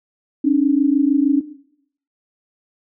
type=tone pair together; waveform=sine; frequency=273.6 / 300.1 Hz; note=C#4 / D4; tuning=-23 / +38 cents; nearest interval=major second; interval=161 cents; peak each=-15 / -15 dBFS; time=0.44-1.41 s; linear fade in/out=10 ms; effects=noise-tail reverb RT60 0.7 s tail -17 dB re dry